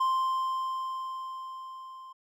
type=tone with level ramp; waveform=triangle; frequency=1046.5 Hz; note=C6; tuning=in tune; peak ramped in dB=-21 to -42 dBFS; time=0-2.13 s; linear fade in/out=10 ms; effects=none